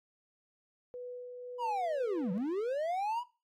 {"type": "tone with tremolo", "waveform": "sine", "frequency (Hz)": 493.9, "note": "B4", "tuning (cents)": 0, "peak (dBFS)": -39, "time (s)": [0.94, 2.38], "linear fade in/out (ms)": 0, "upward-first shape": "sine", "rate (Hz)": 1.9, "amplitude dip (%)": 30}
{"type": "linear two-way sweep", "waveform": "triangle", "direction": "down then up", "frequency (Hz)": [994, 170, 994], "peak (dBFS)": -29, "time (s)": [1.58, 3.24], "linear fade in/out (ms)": 50, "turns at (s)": 2.32}
{"effects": ["noise-tail reverb RT60 0.3 s tail -18 dB re dry", "AAC 48 kbps"]}